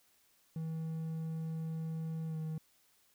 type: tone with pitch glide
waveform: triangle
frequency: 161 to 157.96 Hz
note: E3 to D#3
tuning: -41 to +26 cents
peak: -34 dBFS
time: 0.56-2.58 s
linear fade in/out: 2 ms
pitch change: -33 cents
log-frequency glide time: 2.27-2.37 s
effects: white hiss -70 dBFS RMS until 3.14 s